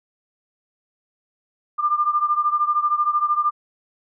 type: beating tone pair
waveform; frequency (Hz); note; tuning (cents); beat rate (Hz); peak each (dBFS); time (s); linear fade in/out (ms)
sine; 1194 / 1207; D6 / D6; +28 / +47; 13; -19 / -22; 1.78-3.51; 20
effects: none